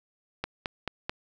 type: click train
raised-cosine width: 0.3 ms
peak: -14 dBFS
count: 4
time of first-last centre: 0.44-1.095 s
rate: 4.58 Hz
effects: none